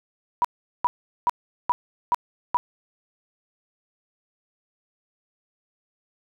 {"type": "tone bursts", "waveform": "sine", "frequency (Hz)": 972, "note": "B5", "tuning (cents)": -28, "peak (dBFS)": -16, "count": 6, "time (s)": [0.42, 2.57], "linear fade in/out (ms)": 0, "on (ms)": 25, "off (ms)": 400, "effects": []}